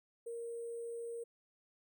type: tone with sample-and-hold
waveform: sine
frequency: 467 Hz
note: A#4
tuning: 3 cents sharp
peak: -40 dBFS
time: 0.26-1.24 s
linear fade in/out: 10 ms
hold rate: 8820 Hz
effects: none